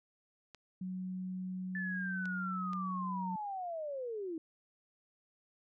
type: clicks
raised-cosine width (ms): 0.2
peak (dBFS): -33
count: 3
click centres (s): 0.547 / 2.256 / 2.733
type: tone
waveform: sine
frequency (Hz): 185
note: F#3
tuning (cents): 0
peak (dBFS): -37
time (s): 0.81-3.36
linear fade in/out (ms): 5
type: linear sweep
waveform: sine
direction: down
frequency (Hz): 1760 to 311.1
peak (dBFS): -37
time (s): 1.75-4.38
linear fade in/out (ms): 2
effects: none